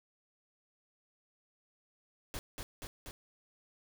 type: noise with echo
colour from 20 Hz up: pink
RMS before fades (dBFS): -40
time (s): 2.34-2.39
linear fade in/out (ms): 0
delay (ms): 240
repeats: 3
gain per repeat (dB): -2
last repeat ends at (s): 3.11
effects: none